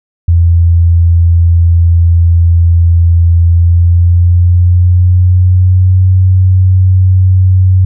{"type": "tone with pitch glide", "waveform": "sine", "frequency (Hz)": [84.8, 93.01], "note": ["E2", "F#2"], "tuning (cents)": [50, 10], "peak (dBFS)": -3, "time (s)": [0.28, 7.85], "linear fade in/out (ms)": 5, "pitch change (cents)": 160, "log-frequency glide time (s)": [3.44, 6.04], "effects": []}